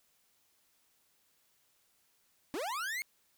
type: linear sweep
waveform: 40% pulse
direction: up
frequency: 259.5 to 2207 Hz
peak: -34 dBFS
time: 2.54-3.02 s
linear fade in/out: 0 ms
effects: white hiss -72 dBFS RMS until 3.37 s